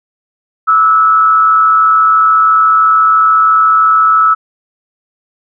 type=tone with frequency modulation; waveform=sine; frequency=1303 Hz; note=E6; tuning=20 cents flat; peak=-5 dBFS; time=0.67-4.35 s; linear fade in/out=20 ms; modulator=137 Hz; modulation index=0.42; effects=none